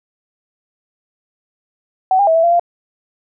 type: tone with pitch steps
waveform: sine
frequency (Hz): 753 / 805 / 649 / 658 / 685 / 693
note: F#5 / G5 / E5 / E5 / F5 / F5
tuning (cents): +30 / +46 / -27 / -3 / -34 / -14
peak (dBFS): -9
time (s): 2.11-2.596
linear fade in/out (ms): 2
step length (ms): 81
effects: none